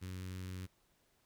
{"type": "tone with notch filter", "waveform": "sawtooth", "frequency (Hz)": 92.5, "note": "F#2", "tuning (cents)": 0, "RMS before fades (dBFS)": -44, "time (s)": [0.01, 0.67], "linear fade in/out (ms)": 20, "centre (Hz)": 710, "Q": 0.54, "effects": ["pink hiss -74 dBFS RMS until 1.25 s"]}